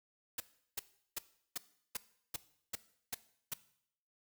white noise bursts, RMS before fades -38 dBFS, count 9, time 0.38-3.538 s, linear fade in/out 5 ms, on 22 ms, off 370 ms, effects noise-tail reverb RT60 0.7 s tail -17 dB re dry

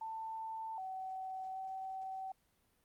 sine tone with pitch steps, 890 / 757 / 763 Hz, A5 / F#5 / G5, +20 / +39 / -47 cents, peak -40 dBFS, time 0.01-2.32 s, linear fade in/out 5 ms, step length 770 ms, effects pink hiss -75 dBFS RMS until 2.84 s + Opus 48 kbps

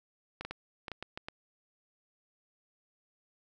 clicks, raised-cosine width 0.3 ms, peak -23 dBFS, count 8, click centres 0.41 / 0.45 / 0.51 / 0.882 / 0.917 / 1.026 / 1.175 / 1.285 s, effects none

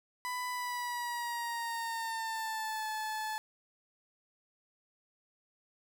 30% pulse tone with pitch glide, 995 to 866.2 Hz, B5 to A5, +13 to -27 cents, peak -32 dBFS, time 0.25-3.38 s, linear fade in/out 0 ms, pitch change -240 cents, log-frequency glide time 0.5-2.87 s, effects none

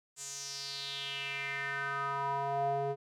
square tone with band-pass filter sweep, 139.4 Hz, C#3, 10 cents sharp, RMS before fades -36 dBFS, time 0.16-2.96 s, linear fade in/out 50 ms, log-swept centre 7600 to 520 Hz, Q 4.5, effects none

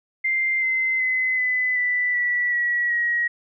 sine tone with pitch steps, 2093 / 2064 / 2036 / 2008 / 1980.1 / 1952.8 / 1926 / 1899.4 Hz, C7 / C7 / C7 / B6 / B6 / B6 / B6 / A#6, 0 / -24 / -48 / +28 / +4 / -20 / -44 / +32 cents, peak -19 dBFS, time 0.24-3.28 s, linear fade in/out 10 ms, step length 380 ms, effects none

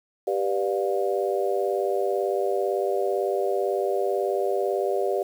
sine chord, G dominant seventh, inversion none, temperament just, 392 / 490 / 588 / 705.6 Hz, G4 / B4 / D5 / F5, 0 / -14 / +2 / +18 cents, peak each -25 / -29 / -28 / -30 dBFS, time 0.27-5.23 s, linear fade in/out 5 ms, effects 8-bit

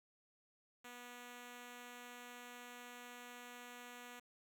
5% pulse tone, 244 Hz, B3, 21 cents flat, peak -40 dBFS, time 0.84-4.2 s, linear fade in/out 10 ms, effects 12-bit

